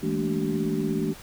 sine tone cluster, 163.2 / 209.2 / 226 / 291.2 / 382.5 Hz, E3 / G#3 / A3 / D4 / G4, -17 / +13 / +47 / -15 / -42 cents, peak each -30 dBFS, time 0.02-1.14 s, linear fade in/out 20 ms, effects pink hiss -45 dBFS RMS until 1.22 s

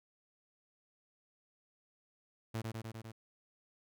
sawtooth tone with echo, 112.8 Hz, A2, 44 cents sharp, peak -32 dBFS, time 2.54-2.62 s, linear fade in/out 10 ms, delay 100 ms, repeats 5, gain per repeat -2 dB, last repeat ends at 3.12 s, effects none

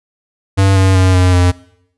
square tone with pitch steps, 97.1 / 95.1 / 93.14 / 91.23 / 89.35 Hz, G2 / F#2 / F#2 / F#2 / F2, -16 / +48 / +12 / -24 / +40 cents, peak -8 dBFS, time 0.57-1.52 s, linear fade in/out 20 ms, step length 190 ms, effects noise-tail reverb RT60 0.7 s tail -20 dB re dry + resampled to 24000 Hz

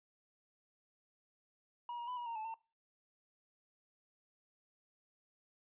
triangle tone with pitch steps, 959 / 949 / 997 / 961 / 925 / 870 / 903 Hz, A#5 / A#5 / B5 / B5 / A#5 / A5 / A5, +49 / +31 / +16 / -48 / -14 / -20 / +45 cents, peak -38 dBFS, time 1.89-2.541 s, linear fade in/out 2 ms, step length 93 ms, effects noise-tail reverb RT60 0.3 s tail -20 dB re dry + resampled to 8000 Hz

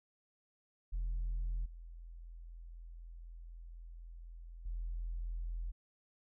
sine tone with level steps, 42 Hz, E1, 33 cents sharp, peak -32 / -47 / -36 dBFS, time 0.92-5.72 s, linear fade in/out 20 ms, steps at 1.65 / 4.65 s, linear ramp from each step 10 ms, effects tanh soft clip ceiling -32 dBFS

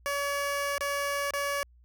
15% pulse tone with dropouts, 567 Hz, C#5, 39 cents sharp, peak -22 dBFS, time 0.06-1.63 s, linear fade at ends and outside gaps 0 ms, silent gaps 0.781-0.808 / 1.307-1.336 s, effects added 60 Hz sine -55 dBFS peak until 1.84 s

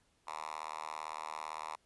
5% pulse tone with high-pass filter, 77.78 Hz, D#2, in tune, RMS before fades -43 dBFS, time 0.27-1.76 s, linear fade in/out 5 ms, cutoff 1000 Hz, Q 3.7, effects pink hiss -73 dBFS RMS until 1.85 s + resampled to 24000 Hz

